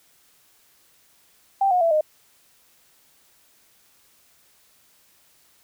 sine tone with pitch steps, 784 / 723.1 / 666.9 / 615.1 Hz, G5 / F#5 / E5 / D#5, 0 / -40 / +20 / -20 cents, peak -16 dBFS, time 1.61-2.01 s, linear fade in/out 5 ms, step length 100 ms, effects white hiss -59 dBFS RMS until 5.63 s

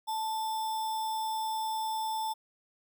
sine tone with sample-and-hold, 880 Hz, A5, in tune, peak -30 dBFS, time 0.07-2.34 s, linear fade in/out 20 ms, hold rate 4410 Hz, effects none

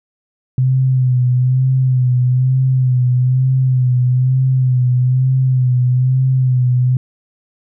sine tone with vibrato, 127.9 Hz, C3, 39 cents flat, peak -10 dBFS, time 0.58-6.97 s, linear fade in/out 2 ms, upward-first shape sine, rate 1.1 Hz, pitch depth 43 cents each way, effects none

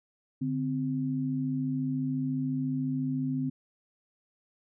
sine tone pair together, 145.83 / 260 Hz, D3 / C4, -12 / -11 cents, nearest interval minor seventh, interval 1001 cents, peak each -32 / -29 dBFS, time 0.41-3.5 s, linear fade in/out 10 ms, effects none

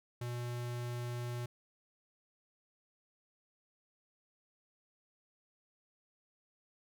square tone, 121.1 Hz, B2, 34 cents flat, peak -38 dBFS, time 0.21-1.46 s, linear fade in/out 5 ms, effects none

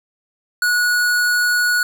square tone, 1461 Hz, F#6, 22 cents flat, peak -15 dBFS, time 0.62-1.83 s, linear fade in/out 2 ms, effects 9-bit

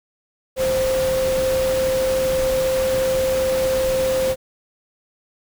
sine tone in noise, 523.3 Hz, C5, in tune, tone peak -17 dBFS, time 0.56-4.36 s, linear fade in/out 50 ms, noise pink, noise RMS -28 dBFS, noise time 0.56-4.36 s, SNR +8 dB, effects none

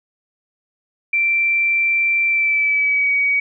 sine tone with pitch glide, 2349 to 2260 Hz, D7 to C#7, 0 to +33 cents, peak -14 dBFS, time 1.13-3.4 s, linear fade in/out 5 ms, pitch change -67 cents, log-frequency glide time 2.26-3.12 s, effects none

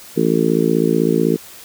harmonic tone, 55.9 Hz, A1, 28 cents sharp, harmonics 3 / 4 / 5 / 6 / 7 / 8, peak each -20 / -20 / -20 / -20 / -20 / -20 dBFS, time 0.16-1.37 s, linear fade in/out 20 ms, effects white hiss -39 dBFS RMS until 1.64 s

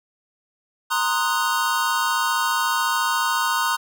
square chord, C half-diminished seventh, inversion third, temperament equal, 932.3 / 1046.5 / 1244.5 / 1480 Hz, Bb5 / C6 / Eb6 / Gb6, 0 / 0 / 0 / 0 cents, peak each -26 dBFS, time 0.9-3.77 s, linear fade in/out 20 ms, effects none

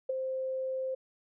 sine tone with ADSR envelope, 523.3 Hz, C5, in tune, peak -25 dBFS, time 0.09-0.95 s, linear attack 8 ms, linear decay 12 ms, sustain -6 dB, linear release 9 ms, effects none

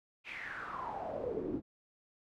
brown noise with band-pass filter sweep, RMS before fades -40 dBFS, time 0.24-1.62 s, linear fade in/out 50 ms, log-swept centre 2600 to 280 Hz, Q 6.5, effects none

